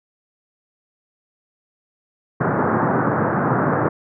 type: band-pass noise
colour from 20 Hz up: pink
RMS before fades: -19 dBFS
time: 2.4-3.89 s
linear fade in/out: 10 ms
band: 110 to 1600 Hz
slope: 48 dB/octave
effects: none